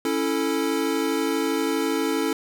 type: chord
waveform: square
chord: A major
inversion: first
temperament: equal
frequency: 277.2 / 329.6 / 440 Hz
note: C#4 / E4 / A4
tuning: 0 / 0 / 0 cents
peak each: -27 dBFS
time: 0.05-2.33 s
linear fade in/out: 2 ms
effects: none